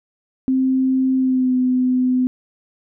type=tone with pitch glide; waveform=sine; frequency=261.6 to 253.7 Hz; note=C4 to B3; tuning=0 to +47 cents; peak=-14 dBFS; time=0.48-2.27 s; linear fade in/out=0 ms; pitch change=-53 cents; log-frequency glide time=1.16-1.55 s; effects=none